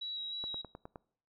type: tone with vibrato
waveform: sine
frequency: 3874 Hz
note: B7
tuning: 34 cents flat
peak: -37 dBFS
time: 0.01-0.62 s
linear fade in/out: 10 ms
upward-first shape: square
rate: 3.2 Hz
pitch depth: 12 cents each way
type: click train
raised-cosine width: 1 ms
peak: -31 dBFS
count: 6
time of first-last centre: 0.44-0.958 s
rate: 9.65 Hz
effects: noise-tail reverb RT60 0.6 s tail -23 dB re dry